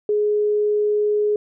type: tone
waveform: sine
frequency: 418.7 Hz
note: G#4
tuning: 14 cents sharp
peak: -16 dBFS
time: 0.09-1.36 s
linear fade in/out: 2 ms
effects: none